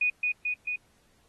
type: tone with echo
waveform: sine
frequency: 2476 Hz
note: D#7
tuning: 9 cents flat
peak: -22 dBFS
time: 0.01-0.1 s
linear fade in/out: 5 ms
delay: 220 ms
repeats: 3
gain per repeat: -2 dB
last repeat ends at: 0.76 s
effects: pink hiss -66 dBFS RMS until 1.28 s + AAC 32 kbps